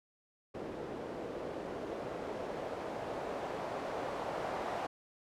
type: noise with low-pass filter sweep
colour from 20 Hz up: blue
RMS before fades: -40 dBFS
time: 0.54-4.87 s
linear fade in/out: 10 ms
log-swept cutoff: 420 to 710 Hz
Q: 1.5
effects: none